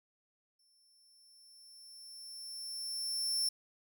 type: tone with exponential growth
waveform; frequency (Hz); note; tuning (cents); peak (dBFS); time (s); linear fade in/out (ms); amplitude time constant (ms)
sawtooth; 5380; E8; +34; -27; 0.59-3.49; 5; 630
effects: none